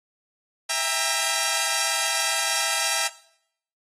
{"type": "chord", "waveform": "5% pulse", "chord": "E diminished", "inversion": "none", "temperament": "equal with one note detuned", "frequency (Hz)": [659.3, 799.5, 932.3], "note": ["E5", "G5", "Bb5"], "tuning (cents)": [0, 34, 0], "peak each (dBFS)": -16, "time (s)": [0.69, 3.08], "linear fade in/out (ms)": 10, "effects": ["noise-tail reverb RT60 0.7 s tail -18 dB re dry", "AAC 32 kbps"]}